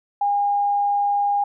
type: tone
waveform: sine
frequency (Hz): 812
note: G#5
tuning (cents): -39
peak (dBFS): -17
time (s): 0.21-1.44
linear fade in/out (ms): 5
effects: none